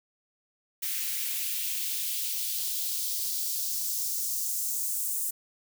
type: noise with high-pass filter sweep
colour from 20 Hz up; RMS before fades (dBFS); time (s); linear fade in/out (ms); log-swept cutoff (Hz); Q
blue; -31; 0.82-5.31; 10; 2000 to 8200; 1.6
effects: none